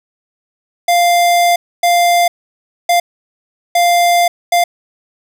square tone bursts at uneven times, 697 Hz, F5, 4 cents flat, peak -9 dBFS, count 5, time 0.88-1.56 / 1.83-2.28 / 2.89-3 / 3.75-4.28 / 4.52-4.64 s, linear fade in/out 5 ms, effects none

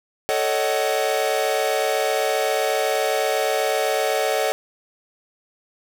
45% pulse chord, D# half-diminished seventh, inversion second, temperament equal with one note detuned, 440 / 554.4 / 622.3 / 751.6 Hz, A4 / C#5 / D#5 / F#5, 0 / 0 / 0 / +27 cents, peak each -25 dBFS, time 0.29-4.52 s, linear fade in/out 0 ms, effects none

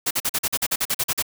white noise bursts, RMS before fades -22 dBFS, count 13, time 0.06-1.225 s, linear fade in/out 10 ms, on 49 ms, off 44 ms, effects none

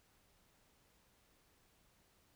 silence, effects pink hiss -72 dBFS RMS until 2.35 s

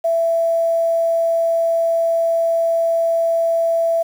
sine tone with quantisation, 665 Hz, E5, 15 cents sharp, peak -14 dBFS, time 0.04-4.03 s, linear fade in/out 10 ms, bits 7, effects none

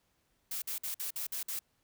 blue noise bursts, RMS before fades -37 dBFS, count 7, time 0.51-1.592 s, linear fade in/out 5 ms, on 110 ms, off 52 ms, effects pink hiss -75 dBFS RMS until 1.83 s

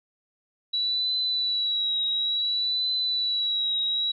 sine tone with vibrato, 3920 Hz, B7, 14 cents flat, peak -23 dBFS, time 0.73-4.12 s, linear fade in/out 10 ms, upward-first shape triangle, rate 0.57 Hz, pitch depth 47 cents each way, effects none

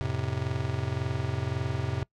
square chord, F major, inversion none, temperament just, 87.31 / 109.13 / 130.96 Hz, F2 / A2 / C3, 0 / -14 / +2 cents, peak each -35 / -34 / -32 dBFS, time 0.01-2.03 s, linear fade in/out 0 ms, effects noise-tail reverb RT60 0.1 s tail -23 dB re dry + low-pass 5000 Hz 12 dB/octave

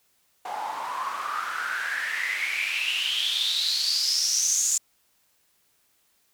white noise with band-pass filter sweep, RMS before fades -27 dBFS, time 0.45-4.78 s, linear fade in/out 5 ms, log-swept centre 780 to 7200 Hz, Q 8.7, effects white hiss -67 dBFS RMS until 6.33 s

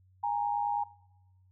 sine tone pair together, 822.9 / 932.3 Hz, G#5 / A#5, -16 / 0 cents, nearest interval major second, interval 216 cents, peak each -30 / -32 dBFS, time 0.23-0.84 s, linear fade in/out 10 ms, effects noise-tail reverb RT60 1.0 s tail -21 dB re dry + added 93 Hz sine -60 dBFS peak until 1.51 s

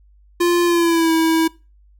square tone with pitch glide, 348 to 324.7 Hz, F4 to E4, -6 to -26 cents, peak -14 dBFS, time 0.4-1.48 s, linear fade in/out 10 ms, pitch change -120 cents, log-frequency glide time 0.65-1.12 s, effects noise-tail reverb RT60 0.3 s tail -23 dB re dry + added 50 Hz sine -48 dBFS peak until 1.99 s

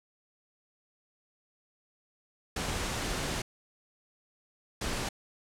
pink noise bursts at uneven times, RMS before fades -33 dBFS, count 2, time 2.56-3.42 / 4.81-5.09 s, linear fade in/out 5 ms, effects low-pass 9000 Hz 12 dB/octave

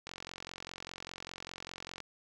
click train, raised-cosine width 0.2 ms, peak -24 dBFS, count 88, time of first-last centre 0.07-2.003 s, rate 45 Hz, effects none

